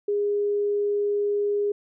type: tone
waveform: sine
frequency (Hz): 410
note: G#4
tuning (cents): -22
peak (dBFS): -21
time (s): 0.08-1.72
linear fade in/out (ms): 5
effects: none